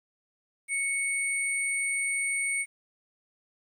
sine tone pair together, 2217 / 8868 Hz, C#7 / C#9, 0 / 0 cents, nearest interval 2 octaves, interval 2400 cents, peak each -27 / -31 dBFS, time 0.68-2.66 s, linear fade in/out 50 ms, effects tanh soft clip ceiling -19 dBFS + 10-bit

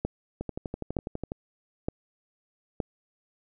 two click trains, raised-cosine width 2 ms, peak -19 / -14 dBFS, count 12 / 4, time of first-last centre 0.41-1.319 / 0.05-2.802 s, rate 12.1 / 1.09 Hz, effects none

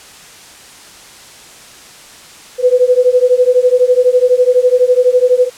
sine beating tone pair, 493.9 / 505.9 Hz, B4 / B4, 0 / +42 cents, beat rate 12 Hz, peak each -10 dBFS, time 2.58-5.5 s, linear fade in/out 50 ms, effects white hiss -37 dBFS RMS until 5.57 s + low-pass 9000 Hz 12 dB/octave

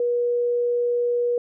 sine tone, 482.1 Hz, B4, 42 cents flat, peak -19 dBFS, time 0-1.38 s, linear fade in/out 2 ms, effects none

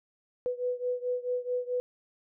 sine beating tone pair, 493.9 / 498.5 Hz, B4 / B4, 0 / +16 cents, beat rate 4.6 Hz, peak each -31 / -33 dBFS, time 0.46-1.8 s, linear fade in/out 0 ms, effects none

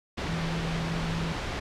sine tone in noise, 164.81 Hz, E3, in tune, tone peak -30 dBFS, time 0.28-1.33 s, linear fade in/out 10 ms, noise pink, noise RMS -32 dBFS, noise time 0.17-1.6 s, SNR -1 dB, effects low-pass 4000 Hz 12 dB/octave

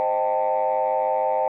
sine chord, A half-diminished seventh, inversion first, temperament equal with one note detuned, 523.3 / 622.3 / 784 / 889.7 Hz, C5 / Eb5 / G5 / A5, 0 / 0 / 0 / +19 cents, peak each -24 dBFS, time 0-1.48 s, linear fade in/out 0 ms, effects tanh soft clip ceiling -13 dBFS

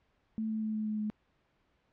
sine tone with pitch steps, 220 / 218.5 / 217 / 215.5 / 214 / 212.5 Hz, A3 / A3 / A3 / A3 / A3 / G#3, 0 / -12 / -24 / -36 / -48 / +40 cents, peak -31 dBFS, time 0.38-1.1 s, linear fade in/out 0 ms, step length 120 ms, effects pink hiss -73 dBFS RMS until 1.92 s + low-pass 3000 Hz 12 dB/octave

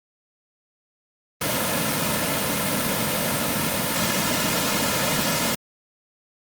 pink noise with comb filter, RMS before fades -22 dBFS, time 1.41-5.55 s, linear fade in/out 5 ms, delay 2.6 ms, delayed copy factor -0.6, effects high-pass 150 Hz 12 dB/octave + Opus 32 kbps

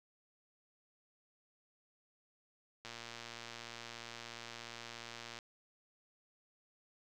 click train, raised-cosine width 0.2 ms, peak -29 dBFS, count 298, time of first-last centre 2.85-5.388 s, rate 117 Hz, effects none

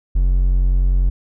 triangle tone, 45.1 Hz, F#1, 44 cents flat, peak -10 dBFS, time 0.15-1.1 s, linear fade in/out 10 ms, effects none

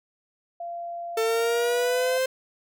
sine tone, 688 Hz, F5, 26 cents flat, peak -31 dBFS, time 0.6-2.18 s, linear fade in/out 5 ms
45% pulse exponential sweep, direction up, 445.3 to 523.3 Hz, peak -22 dBFS, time 1.17-2.26 s, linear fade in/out 5 ms
effects none

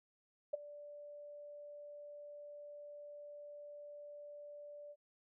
sine tone with ADSR envelope, 585 Hz, D5, 7 cents flat, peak -31 dBFS, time 0.53-4.96 s, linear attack 10 ms, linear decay 15 ms, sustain -18 dB, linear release 49 ms, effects none

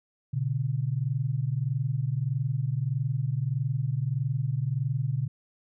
sine tone pair together, 120.59 / 142.2 Hz, B2 / C#3, -41 / +45 cents, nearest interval minor third, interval 286 cents, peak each -28 dBFS, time 0.33-5.28 s, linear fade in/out 10 ms, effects none

